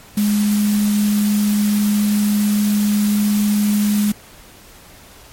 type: tone in noise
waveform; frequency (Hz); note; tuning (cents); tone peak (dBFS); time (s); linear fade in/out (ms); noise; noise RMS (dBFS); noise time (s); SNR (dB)
sine; 207.7; G#3; 0; -13; 0.17-4.12; 5; white; -28; 0.17-4.12; +12
effects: pink hiss -43 dBFS RMS until 5.32 s + MP3 64 kbps